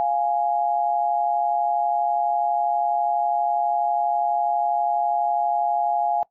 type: tone pair together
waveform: sine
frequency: 698.5 / 830.7 Hz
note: F5 / G#5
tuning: 0 / 0 cents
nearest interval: minor third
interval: 300 cents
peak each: -22 dBFS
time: 0-6.23 s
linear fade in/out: 0 ms
effects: noise-tail reverb RT60 0.1 s tail -20 dB re dry